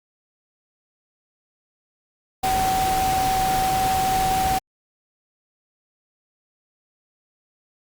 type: tone in noise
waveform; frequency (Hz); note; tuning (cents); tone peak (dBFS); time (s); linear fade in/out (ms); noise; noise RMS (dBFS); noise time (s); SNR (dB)
sine; 760; F#5; +46; -19; 2.43-4.59; 10; pink; -27; 2.43-4.59; +5
effects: Opus 48 kbps